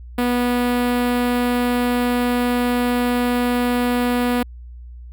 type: tone with notch filter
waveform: sawtooth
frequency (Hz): 244.5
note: B3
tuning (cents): -17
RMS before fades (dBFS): -19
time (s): 0.18-4.43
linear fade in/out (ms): 5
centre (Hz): 6200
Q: 0.93
effects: added 60 Hz sine -34 dBFS peak until 5.12 s